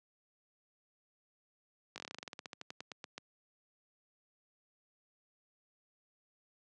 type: slowing click train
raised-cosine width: 0.2 ms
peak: -26 dBFS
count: 21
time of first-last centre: 1.96-3.18 s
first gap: 19 ms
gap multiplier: 1.11
effects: high-pass 150 Hz 12 dB/octave + resampled to 22050 Hz